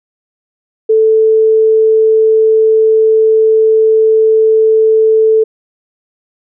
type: tone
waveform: sine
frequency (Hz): 440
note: A4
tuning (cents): 0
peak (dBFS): -5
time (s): 0.89-5.44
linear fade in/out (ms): 10
effects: none